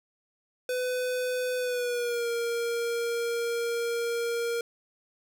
square tone with pitch glide, 502 to 468.4 Hz, B4 to A#4, +28 to +8 cents, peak -28 dBFS, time 0.69-4.61 s, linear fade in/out 2 ms, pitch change -120 cents, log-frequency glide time 1.57-2.29 s, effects none

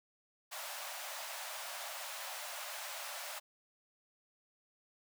pink high-pass noise, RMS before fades -44 dBFS, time 0.51-3.4 s, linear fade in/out 20 ms, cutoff 560 Hz, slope 96 dB/octave, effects none

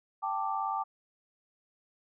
sine chord, G suspended second, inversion none, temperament just, 784 / 882 / 1176 Hz, G5 / A5 / D6, 0 / +4 / +2 cents, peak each -34 dBFS, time 0.22-0.84 s, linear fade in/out 20 ms, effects none

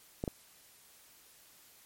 clicks, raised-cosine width 2 ms, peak -20 dBFS, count 2, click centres 0.239 / 0.278 s, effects white hiss -60 dBFS RMS until 1.85 s + MP3 64 kbps

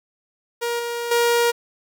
sawtooth tone with level steps, 472.9 Hz, A#4, 25 cents sharp, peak -18 / -21 / -12 dBFS, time 0.61-1.52 s, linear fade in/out 20 ms, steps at 0.79 / 1.11 s, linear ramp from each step 5 ms, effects 9-bit

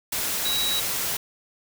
sine tone in noise, 3874 Hz, B7, 34 cents flat, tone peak -24 dBFS, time 0.45-0.8 s, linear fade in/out 5 ms, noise white, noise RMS -27 dBFS, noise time 0.12-1.17 s, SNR 0 dB, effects none

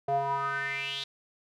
square tone with band-pass filter sweep, 138.6 Hz, C#3, in tune, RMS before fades -31 dBFS, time 0.08-1.04 s, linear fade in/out 5 ms, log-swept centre 610 to 3800 Hz, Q 6.5, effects none

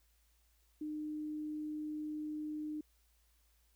sine tone, 304.1 Hz, D#4, 40 cents flat, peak -38 dBFS, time 0.81-2.81 s, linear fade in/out 5 ms, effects added 56 Hz sine -70 dBFS peak until 3.75 s + white hiss -75 dBFS RMS until 3.75 s

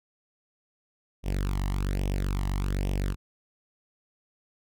sawtooth tone with flanger, 47.8 Hz, G1, 43 cents flat, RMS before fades -28 dBFS, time 1.23-3.16 s, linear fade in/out 50 ms, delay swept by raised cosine 0.34 to 1.03 ms, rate 1.2 Hz, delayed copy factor +0.75, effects none

